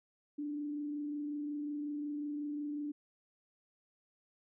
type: tone with frequency modulation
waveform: sine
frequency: 293.7 Hz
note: D4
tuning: in tune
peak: -36 dBFS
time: 0.38-2.92 s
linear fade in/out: 10 ms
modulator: 25.5 Hz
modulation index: 0.23
effects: none